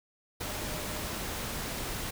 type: tone in noise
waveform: sine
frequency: 607 Hz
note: D#5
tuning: 43 cents flat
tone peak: -46 dBFS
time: 0.43-1.01 s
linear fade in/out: 10 ms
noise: pink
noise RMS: -36 dBFS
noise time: 0.4-2.11 s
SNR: -13 dB
effects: none